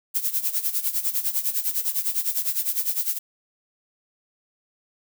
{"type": "noise with tremolo", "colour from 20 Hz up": "violet", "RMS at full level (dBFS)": -22, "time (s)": [0.14, 3.19], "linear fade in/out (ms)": 20, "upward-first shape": "sine", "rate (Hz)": 9.9, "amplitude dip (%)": 80, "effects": []}